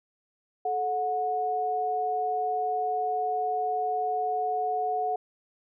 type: tone pair together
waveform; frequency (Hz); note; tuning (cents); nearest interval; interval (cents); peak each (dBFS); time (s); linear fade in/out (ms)
sine; 434.1 / 730; A4 / F#5; -23 / -24; major sixth; 899; -32 / -26; 0.65-5.16; 5
effects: none